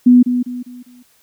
sine tone with echo, 246.9 Hz, B3, in tune, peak -4 dBFS, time 0.06-0.23 s, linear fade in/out 10 ms, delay 200 ms, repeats 4, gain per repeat -9 dB, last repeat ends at 1.03 s, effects white hiss -55 dBFS RMS until 1.22 s

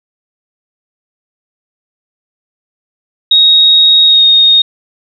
sine tone with pitch glide, 3764 to 3714 Hz, A#7 to A#7, +16 to -7 cents, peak -3 dBFS, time 3.31-4.62 s, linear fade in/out 5 ms, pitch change -23 cents, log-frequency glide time 4.06-4.24 s, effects none

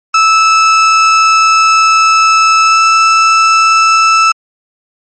35% pulse tone with pitch glide, 1311 to 1318.6 Hz, E6 to E6, -10 to 0 cents, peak -3 dBFS, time 0.14-4.32 s, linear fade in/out 5 ms, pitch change +10 cents, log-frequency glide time 2.65-2.8 s, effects MP3 32 kbps

